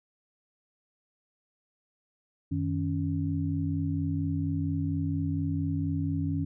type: tone cluster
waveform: sine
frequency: 91.7 / 156 / 278.3 Hz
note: F#2 / D#3 / C#4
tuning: -15 / +5 / +7 cents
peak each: -31 dBFS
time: 2.51-6.45 s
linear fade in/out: 10 ms
effects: none